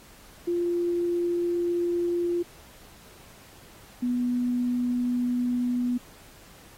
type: tone pair in turn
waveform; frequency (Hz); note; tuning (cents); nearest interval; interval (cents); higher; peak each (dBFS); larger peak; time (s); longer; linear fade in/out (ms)
sine; 347.3 / 245.6; F4 / B3; -10 / -9; tritone; 599; first; -23; neither; 0.47-2.43 / 4.02-5.98; neither; 10
effects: pink hiss -52 dBFS RMS until 6.77 s + AAC 48 kbps